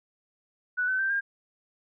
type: tone with pitch steps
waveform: sine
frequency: 1480 / 1521.6 / 1564.4 / 1608.4 Hz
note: F#6 / F#6 / G6 / G6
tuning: 0 / +48 / -4 / +44 cents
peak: -24 dBFS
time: 0.77-1.21 s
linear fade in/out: 20 ms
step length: 110 ms
effects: none